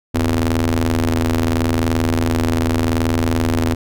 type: ring-modulated tone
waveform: sawtooth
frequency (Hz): 80.8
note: E2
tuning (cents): -34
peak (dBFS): -8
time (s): 0.14-3.75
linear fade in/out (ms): 10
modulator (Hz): 173
effects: none